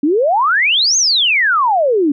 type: exponential two-way sweep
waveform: sine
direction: up then down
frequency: 272.9 to 6645 to 272.9 Hz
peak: -10 dBFS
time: 0.03-2.12 s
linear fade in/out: 5 ms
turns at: 0.97 s
effects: none